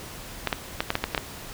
clicks, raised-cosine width 0.3 ms, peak -7 dBFS, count 8, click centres 0.473 / 0.528 / 0.805 / 0.904 / 0.954 / 1.04 / 1.148 / 1.178 s, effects pink hiss -40 dBFS RMS until 1.53 s

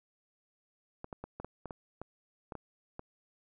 clicks, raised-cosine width 1 ms, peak -27 dBFS, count 11, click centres 1.044 / 1.128 / 1.24 / 1.4 / 1.446 / 1.657 / 1.708 / 2.016 / 2.522 / 2.553 / 2.994 s, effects none

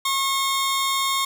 sawtooth tone pair together, 1086 / 3653 Hz, C#6 / A#7, -36 / -36 cents, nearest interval octave + major sixth, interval 2100 cents, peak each -18 / -23 dBFS, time 0.05-1.25 s, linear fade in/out 5 ms, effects none

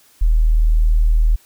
sine tone, 39.44 Hz, D#1, 24 cents sharp, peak -10 dBFS, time 0.21-1.36 s, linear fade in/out 10 ms, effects white hiss -52 dBFS RMS until 1.45 s

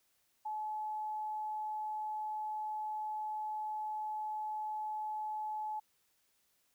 sine tone, 857 Hz, A5, 46 cents flat, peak -36 dBFS, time 0.45-5.8 s, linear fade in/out 10 ms, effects white hiss -75 dBFS RMS until 6.74 s

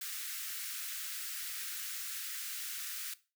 white high-pass noise, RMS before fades -41 dBFS, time 0.01-3.14 s, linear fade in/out 5 ms, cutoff 1300 Hz, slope 48 dB/octave, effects noise-tail reverb RT60 0.3 s tail -17 dB re dry

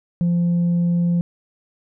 sine tone with tanh clipping, 173 Hz, F3, 16 cents flat, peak -16 dBFS, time 0.21-1.21 s, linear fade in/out 0 ms, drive 1 dB, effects none

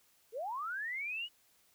sine linear sweep, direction up, 409.3 to 2960 Hz, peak -36 dBFS, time 0.32-1.29 s, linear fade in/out 50 ms, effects white hiss -69 dBFS RMS until 1.74 s

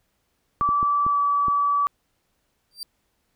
sine tone with pitch glide, 1158 to 1148.7 Hz, D6 to D6, -25 to -39 cents, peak -18 dBFS, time 0.61-1.87 s, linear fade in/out 0 ms, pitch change -14 cents, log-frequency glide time 1.07-1.18 s
clicks, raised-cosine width 3 ms, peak -20 dBFS, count 5, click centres 0.612 / 0.69 / 0.829 / 1.065 / 1.483 s
40% pulse tone with exponential growth, 4699 Hz, D8, in tune, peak -26 dBFS, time 2.71-2.83 s, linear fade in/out 1 ms, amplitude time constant 25 ms
effects pink hiss -71 dBFS RMS until 3.35 s

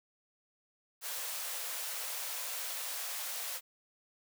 white high-pass noise, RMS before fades -39 dBFS, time 1.01-3.61 s, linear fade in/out 50 ms, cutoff 470 Hz, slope 96 dB/octave, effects none

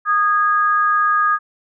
sine tone pair together, 1234 / 1647.2 Hz, D#6 / G#6, -15 / -15 cents, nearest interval perfect fourth, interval 500 cents, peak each -14 / -19 dBFS, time 0.05-1.39 s, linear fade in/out 50 ms, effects none

